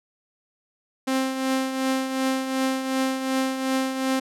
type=tone with tremolo; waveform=sawtooth; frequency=263.7 Hz; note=C4; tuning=14 cents sharp; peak=-16 dBFS; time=1.07-4.2 s; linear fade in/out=10 ms; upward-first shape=triangle; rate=2.7 Hz; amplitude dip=60%; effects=low-pass 12000 Hz 12 dB/octave